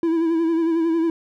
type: tone with vibrato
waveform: triangle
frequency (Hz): 329.6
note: E4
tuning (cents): 0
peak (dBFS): -15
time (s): 0.03-1.1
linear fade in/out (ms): 2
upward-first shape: sine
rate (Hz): 11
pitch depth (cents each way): 46
effects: none